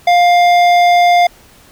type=tone with hard clipping; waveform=sine; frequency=703 Hz; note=F5; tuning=11 cents sharp; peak=-8 dBFS; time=0.07-1.27 s; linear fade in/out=5 ms; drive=12 dB; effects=pink hiss -44 dBFS RMS until 1.71 s